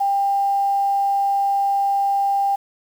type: tone with quantisation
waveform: sine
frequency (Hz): 795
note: G5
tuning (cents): +24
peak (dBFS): -16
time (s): 0-2.56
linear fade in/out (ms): 10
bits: 7
effects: none